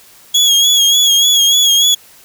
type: tone with vibrato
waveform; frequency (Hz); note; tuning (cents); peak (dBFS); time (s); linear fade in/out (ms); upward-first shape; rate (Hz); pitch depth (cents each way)
30% pulse; 3322; G#7; 0; -5; 0.34-1.95; 10; sine; 3.4; 49
effects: white hiss -43 dBFS RMS until 2.24 s